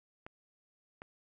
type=clicks; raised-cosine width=0.5 ms; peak=-30 dBFS; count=2; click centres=0.265 / 1.019 s; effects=none